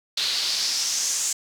pink noise with band-pass filter sweep, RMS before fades -25 dBFS, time 0.17-1.33 s, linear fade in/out 5 ms, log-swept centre 3900 to 7200 Hz, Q 3.6, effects none

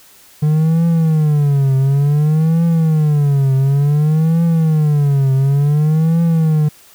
triangle tone with vibrato, 149.7 Hz, D3, 33 cents sharp, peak -8 dBFS, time 0.42-6.69 s, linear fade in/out 10 ms, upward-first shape triangle, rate 0.56 Hz, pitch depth 210 cents each way, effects white hiss -45 dBFS RMS until 6.94 s

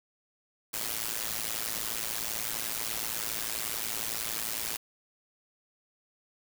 white noise with amplitude modulation, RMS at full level -30 dBFS, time 0.73-4.77 s, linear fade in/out 10 ms, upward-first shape sine, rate 111 Hz, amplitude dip 90%, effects none

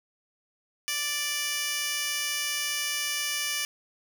15% pulse tone with high-pass filter, 587.3 Hz, D5, in tune, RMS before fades -30 dBFS, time 0.88-3.65 s, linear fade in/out 0 ms, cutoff 3200 Hz, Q 1.2, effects none

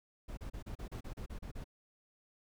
brown noise bursts, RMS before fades -43 dBFS, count 11, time 0.28-1.643 s, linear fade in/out 10 ms, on 93 ms, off 34 ms, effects none

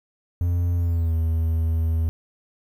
triangle tone with pitch glide, 87.1 to 81.27 Hz, F2 to E2, -4 to -24 cents, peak -17 dBFS, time 0.41-2.09 s, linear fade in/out 0 ms, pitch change -120 cents, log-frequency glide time 0.74-1.15 s, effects 9-bit

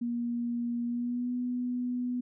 sine tone with pitch glide, 237.9 to 247 Hz, A#3 to B3, +35 to 0 cents, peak -29 dBFS, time 0.01-2.21 s, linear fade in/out 10 ms, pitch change +65 cents, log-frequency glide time 0.85-1.33 s, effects none

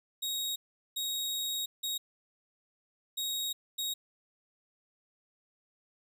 sawtooth tone bursts at uneven times, 3774 Hz, A#7, 21 cents sharp, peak -29 dBFS, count 5, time 0.22-0.56 / 0.96-1.66 / 1.83-1.98 / 3.17-3.53 / 3.78-3.94 s, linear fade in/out 10 ms, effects none

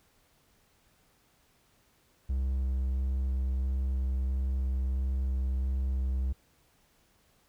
triangle tone with vibrato, 65.41 Hz, C2, in tune, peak -25 dBFS, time 2.29-6.33 s, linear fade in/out 10 ms, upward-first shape square, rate 1.5 Hz, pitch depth 9 cents each way, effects pink hiss -67 dBFS RMS until 7.48 s

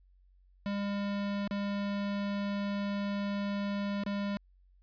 square tone with dropouts, 201.5 Hz, G3, 48 cents sharp, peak -32 dBFS, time 0.66-4.37 s, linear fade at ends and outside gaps 0 ms, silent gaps 1.476-1.51 / 4.036-4.063 s, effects added 46 Hz sine -60 dBFS peak until 4.82 s + resampled to 11025 Hz

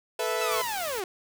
sawtooth chord, A suspended second, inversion none, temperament equal with one note detuned, 438.2 / 493.9 / 659.3 Hz, A4 / B4 / E5, -7 / 0 / 0 cents, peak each -27 dBFS, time 0.19-0.62 s, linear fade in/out 5 ms
sawtooth linear sweep, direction down, 1344 to 349.2 Hz, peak -26 dBFS, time 0.41-1.04 s, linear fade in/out 2 ms
white noise, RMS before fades -38 dBFS, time 0.51-1 s, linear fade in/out 2 ms
effects none

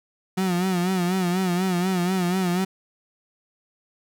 35% pulse tone with vibrato, 182 Hz, F#3, 28 cents flat, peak -19 dBFS, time 0.37-2.65 s, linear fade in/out 10 ms, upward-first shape sine, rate 4.1 Hz, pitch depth 80 cents each way, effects none

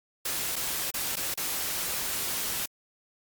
white noise with dropouts, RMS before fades -31 dBFS, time 0.25-2.66 s, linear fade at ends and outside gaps 5 ms, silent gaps 0.558-0.562 / 0.908-0.94 / 1.158-1.167 / 1.342-1.374 s, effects Opus 48 kbps

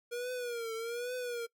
square tone with vibrato, 474.6 Hz, A#4, 31 cents sharp, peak -36 dBFS, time 0.11-1.47 s, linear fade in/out 20 ms, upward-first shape triangle, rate 1.2 Hz, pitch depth 110 cents each way, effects noise-tail reverb RT60 0.1 s tail -22 dB re dry

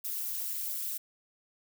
violet noise with amplitude modulation, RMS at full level -31 dBFS, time 0.04-0.98 s, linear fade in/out 10 ms, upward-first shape sine, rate 209 Hz, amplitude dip 100%, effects none

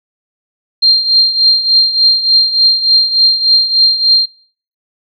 sine tone with tremolo, 4186 Hz, C8, in tune, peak -3 dBFS, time 0.82-4.26 s, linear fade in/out 10 ms, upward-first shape triangle, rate 3.4 Hz, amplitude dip 75%, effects noise-tail reverb RT60 0.5 s tail -24 dB re dry

